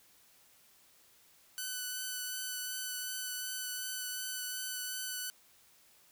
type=tone with vibrato; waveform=5% pulse; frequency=1500 Hz; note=F#6; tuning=23 cents sharp; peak=-26 dBFS; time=1.58-5.3 s; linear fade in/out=0 ms; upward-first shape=triangle; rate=2.7 Hz; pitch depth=15 cents each way; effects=white hiss -64 dBFS RMS until 6.11 s